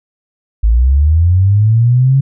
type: linear sweep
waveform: sine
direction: up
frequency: 51.91 to 138 Hz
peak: -6 dBFS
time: 0.63-2.21 s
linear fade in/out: 10 ms
effects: none